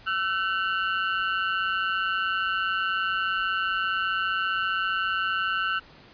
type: ring-modulated tone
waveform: 35% pulse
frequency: 1425 Hz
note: F6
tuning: 34 cents sharp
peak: -19 dBFS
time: 0.06-5.8 s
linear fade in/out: 20 ms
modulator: 92.6 Hz
effects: pink hiss -51 dBFS RMS until 6.13 s + resampled to 11025 Hz